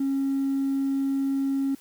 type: tone with hard clipping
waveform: sine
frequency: 272.9 Hz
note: C#4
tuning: 27 cents flat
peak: -23 dBFS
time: 0-1.75 s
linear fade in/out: 5 ms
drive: 1 dB
effects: white hiss -54 dBFS RMS until 1.8 s

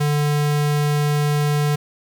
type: tone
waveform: square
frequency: 147.4 Hz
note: D3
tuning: 7 cents sharp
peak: -17 dBFS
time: 0-1.76 s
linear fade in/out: 10 ms
effects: 8-bit

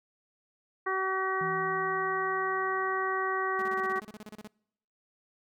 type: harmonic tone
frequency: 380 Hz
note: F#4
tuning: 46 cents sharp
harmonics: 1 / 2 / 3 / 4 / 5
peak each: -33 / -37 / -31 / -37 / -35 dBFS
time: 0.86-4 s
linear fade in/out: 10 ms
type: tone with exponential decay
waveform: sine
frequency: 164.6 Hz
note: E3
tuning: 2 cents flat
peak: -37 dBFS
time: 1.41-3.67 s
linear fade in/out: 2 ms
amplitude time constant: 490 ms
type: tone bursts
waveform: sawtooth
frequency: 212.8 Hz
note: G#3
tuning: 42 cents sharp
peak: -38 dBFS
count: 15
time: 3.59-4.474 s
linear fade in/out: 0 ms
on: 30 ms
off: 31 ms
effects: noise-tail reverb RT60 0.8 s tail -26 dB re dry

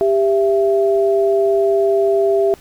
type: tone pair together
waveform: sine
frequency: 395.9 / 667 Hz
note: G4 / E5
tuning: +17 / +20 cents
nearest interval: major sixth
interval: 903 cents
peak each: -13 / -17 dBFS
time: 0.01-2.54 s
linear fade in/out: 0 ms
effects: pink hiss -46 dBFS RMS until 2.6 s

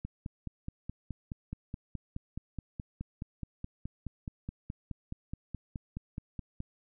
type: click train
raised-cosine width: 5 ms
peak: -25 dBFS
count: 32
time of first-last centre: 0.05-6.604 s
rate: 4.73 Hz
effects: none

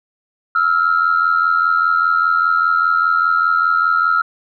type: tone pair together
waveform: sine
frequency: 1311.9 / 1396.9 Hz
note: E6 / F6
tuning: -9 / 0 cents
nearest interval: minor second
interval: 109 cents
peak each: -14 dBFS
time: 0.55-4.22 s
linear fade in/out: 5 ms
effects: tanh soft clip ceiling -6 dBFS

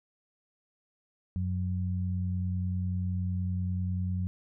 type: tone pair together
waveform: sine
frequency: 91.9 / 182.32 Hz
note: F#2 / F#3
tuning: -11 / -25 cents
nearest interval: octave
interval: 1186 cents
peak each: -29 / -34 dBFS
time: 1.36-4.27 s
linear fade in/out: 0 ms
effects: none

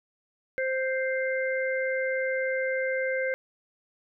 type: harmonic tone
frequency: 523.3 Hz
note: C5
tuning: in tune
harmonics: 1 / 3 / 4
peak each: -27 / -32 / -33 dBFS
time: 0.58-3.34 s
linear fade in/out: 0 ms
effects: none

